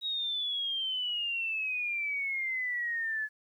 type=exponential sweep; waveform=sine; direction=down; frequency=3822 to 1710 Hz; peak=-30 dBFS; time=0.01-3.29 s; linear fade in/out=50 ms; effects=11-bit